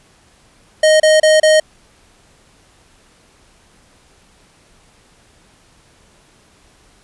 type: tone bursts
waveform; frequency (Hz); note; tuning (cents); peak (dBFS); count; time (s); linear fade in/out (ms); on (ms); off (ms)
square; 622.3; D#5; 0; -8; 4; 0.83-1.6; 5; 170; 30
effects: pink hiss -51 dBFS RMS until 7.03 s + resampled to 24000 Hz